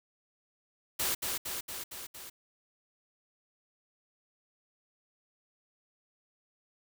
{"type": "noise with echo", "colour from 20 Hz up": "white", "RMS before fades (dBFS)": -31, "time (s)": [0.99, 1.15], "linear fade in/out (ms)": 10, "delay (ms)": 230, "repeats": 5, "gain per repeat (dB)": -3, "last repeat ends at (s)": 2.3, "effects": []}